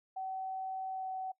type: tone with pitch glide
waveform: sine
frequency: 760 to 755.2 Hz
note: F#5 to F#5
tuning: +46 to +35 cents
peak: -36 dBFS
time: 0.16-1.32 s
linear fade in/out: 10 ms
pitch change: -11 cents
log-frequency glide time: 0.9-1.09 s
effects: noise-tail reverb RT60 0.1 s tail -21 dB re dry